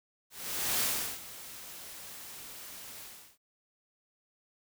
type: noise with ADSR envelope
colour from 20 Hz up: white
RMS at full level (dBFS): -29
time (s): 0.3-3.38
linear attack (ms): 510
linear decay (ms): 380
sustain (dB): -17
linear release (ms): 370
effects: none